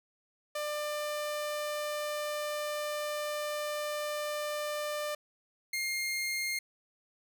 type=tone pair in turn; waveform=sawtooth; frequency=596 / 2124 Hz; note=D5 / C7; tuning=+25 / +25 cents; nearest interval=octave + minor seventh; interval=2200 cents; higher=second; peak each=-29 / -28 dBFS; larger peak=second; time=0.55-5.15 / 5.73-6.59 s; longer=first; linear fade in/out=5 ms; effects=none